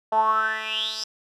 10% pulse tone with band-pass filter sweep, 218.5 Hz, A3, 12 cents flat, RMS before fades -24 dBFS, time 0.12-1.04 s, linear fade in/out 5 ms, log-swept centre 760 to 5300 Hz, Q 9.9, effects none

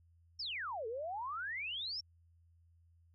sine exponential two-way sweep, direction down then up, 5600 to 430 to 5600 Hz, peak -38 dBFS, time 0.39-2.01 s, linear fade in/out 10 ms, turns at 0.87 s, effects added 84 Hz sine -64 dBFS peak until 3.14 s

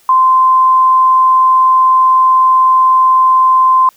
sine tone, 1038 Hz, C6, 14 cents flat, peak -5 dBFS, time 0.09-3.89 s, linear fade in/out 2 ms, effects white hiss -49 dBFS RMS until 3.96 s

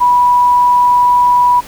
sine tone, 980 Hz, B5, 14 cents flat, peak -6 dBFS, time 0-1.61 s, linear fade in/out 20 ms, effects pink hiss -34 dBFS RMS until 1.67 s

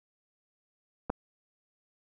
clicks, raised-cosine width 1 ms, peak -22 / -15 dBFS, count 2, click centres 1.097 / 1.101 s, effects none

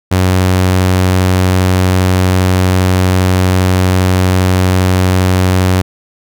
sawtooth tone, 92.5 Hz, F#2, in tune, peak -4 dBFS, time 0.11-5.82 s, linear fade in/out 10 ms, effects none

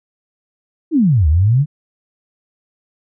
sine exponential two-way sweep, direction down then up, 349.2 to 72 to 155.5 Hz, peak -9 dBFS, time 0.91-1.66 s, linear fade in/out 50 ms, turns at 1.28 s, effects none

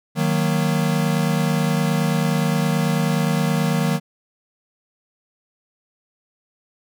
square chord, D# minor, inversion none, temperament equal, 155.56 / 185 / 233.1 Hz, D#3 / F#3 / A#3, 0 / 0 / 0 cents, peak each -21 / -23 / -25 dBFS, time 0.15-4 s, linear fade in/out 50 ms, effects none

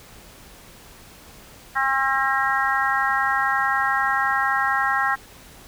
harmonic tone, 268.8 Hz, C4, 47 cents sharp, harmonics 3 / 4 / 5 / 6 / 7, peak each -25 / -25 / -25 / -25 / -25 dBFS, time 1.75-5.16 s, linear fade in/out 20 ms, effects pink hiss -46 dBFS RMS until 5.67 s

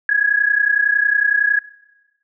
sine tone pair together, 1655.1 / 1686 Hz, G#6 / G#6, -6 / +26 cents, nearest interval unison, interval 32 cents, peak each -16 dBFS, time 0.09-1.59 s, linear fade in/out 2 ms, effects noise-tail reverb RT60 1.0 s tail -20 dB re dry

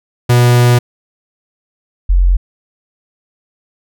45% pulse / sine tone pair in turn, 121.7 / 44.73 Hz, B2 / F1, -25 / +42 cents, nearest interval octave + perfect fourth, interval 1733 cents, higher first, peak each -6 dBFS, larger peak neither, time 0.29-0.79 / 2.09-2.37 s, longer first, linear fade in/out 10 ms, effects none

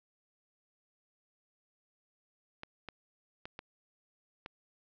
clicks, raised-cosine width 0.3 ms, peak -26 dBFS, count 5, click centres 2.634 / 2.887 / 3.455 / 3.591 / 4.461 s, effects low-pass 5000 Hz 12 dB/octave

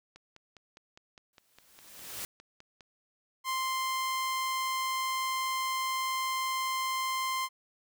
click train, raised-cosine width 0.2 ms, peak -34 dBFS, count 14, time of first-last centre 0.16-2.808 s, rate 4.91 Hz
white noise with exponential growth, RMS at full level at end -37 dBFS, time 1.33-2.25 s, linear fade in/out 1 ms, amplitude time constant 200 ms
sawtooth tone, 1046.5 Hz, C6, in tune, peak -26 dBFS, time 3.44-7.49 s, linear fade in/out 50 ms
effects none

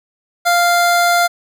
25% pulse tone, 697 Hz, F5, 4 cents flat, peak -7 dBFS, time 0.45-1.28 s, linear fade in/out 20 ms, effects none

